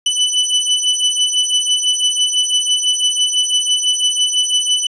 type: beating tone pair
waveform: sawtooth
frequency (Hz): 2986 / 2992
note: F#7 / F#7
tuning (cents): +15 / +19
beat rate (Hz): 6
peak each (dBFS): -13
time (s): 0.06-4.87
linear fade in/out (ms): 5
effects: resampled to 22050 Hz